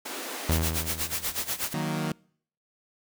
pink high-pass noise, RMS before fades -36 dBFS, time 0.05-0.52 s, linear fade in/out 10 ms, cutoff 240 Hz, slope 48 dB/octave
sawtooth tone with exponential decay, 80.5 Hz, E2, 41 cents flat, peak -17 dBFS, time 0.49-1.64 s, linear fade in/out 5 ms, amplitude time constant 250 ms
white noise with tremolo, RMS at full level -28 dBFS, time 0.51-1.74 s, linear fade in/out 10 ms, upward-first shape sine, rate 8.2 Hz, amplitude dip 85%
sawtooth chord, D# minor, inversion none, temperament equal, 155.56 / 185 / 233.1 Hz, D#3 / F#3 / A#3, 0 / 0 / 0 cents, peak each -26 / -29 / -29 dBFS, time 1.74-2.12 s, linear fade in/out 2 ms
effects noise-tail reverb RT60 0.6 s tail -26 dB re dry

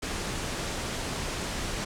pink low-pass noise, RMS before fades -33 dBFS, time 0.02-1.85 s, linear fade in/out 10 ms, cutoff 9200 Hz, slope 24 dB/octave, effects none

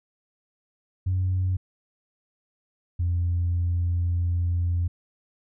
sine tone pair in turn, 92.5 / 86.91 Hz, F#2 / F2, 0 / -8 cents, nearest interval minor second, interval 108 cents, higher first, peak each -20 dBFS, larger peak neither, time 1.06-1.57 / 2.99-4.88 s, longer second, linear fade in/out 10 ms, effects tanh soft clip ceiling -18 dBFS

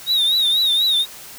triangle tone with vibrato, 3739 Hz, A#7, 4 cents sharp, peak -13 dBFS, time 0.06-1.06 s, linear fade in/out 50 ms, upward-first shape triangle, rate 4.1 Hz, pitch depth 110 cents each way, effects white hiss -38 dBFS RMS until 1.38 s

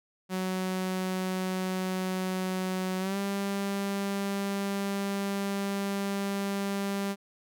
sawtooth tone with pitch glide, 186.2 to 198.41 Hz, F#3 to G3, +11 to +21 cents, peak -25 dBFS, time 0.29-7.16 s, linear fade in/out 50 ms, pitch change +110 cents, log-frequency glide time 2.99-3.17 s, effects none

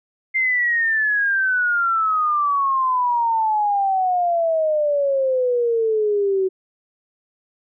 sine exponential sweep, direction down, 2103 to 373.8 Hz, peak -16 dBFS, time 0.34-6.49 s, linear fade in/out 20 ms, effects none

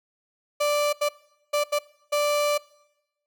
35% pulse tone bursts at uneven times, 587.3 Hz, D5, in tune, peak -19 dBFS, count 5, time 0.6-0.93 / 1.01-1.09 / 1.53-1.64 / 1.72-1.79 / 2.12-2.58 s, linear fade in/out 10 ms, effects noise-tail reverb RT60 0.9 s tail -22 dB re dry

